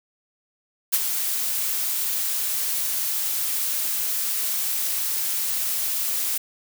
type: noise with ADSR envelope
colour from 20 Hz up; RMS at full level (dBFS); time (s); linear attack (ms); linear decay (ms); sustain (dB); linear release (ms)
blue; -18; 0.92-6.38; 20; 37; -7; 6
effects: none